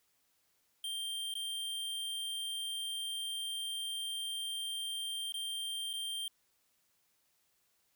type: tone with dropouts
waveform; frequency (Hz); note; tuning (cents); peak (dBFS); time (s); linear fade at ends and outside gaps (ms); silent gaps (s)
square; 3170; G7; +19; -37; 0.84-6.28; 2; 1.34-1.352 / 5.322-5.341 / 5.931-5.936
effects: white hiss -75 dBFS RMS until 7.95 s